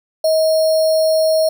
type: tone with sample-and-hold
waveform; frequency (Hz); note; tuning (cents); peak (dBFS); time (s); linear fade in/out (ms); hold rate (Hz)
sine; 635; D#5; +35; -11; 0.24-1.49; 5; 4900
effects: none